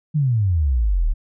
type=exponential sweep; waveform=sine; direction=down; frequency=158.7 to 34.65 Hz; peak=-15 dBFS; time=0.14-1.14 s; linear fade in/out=20 ms; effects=none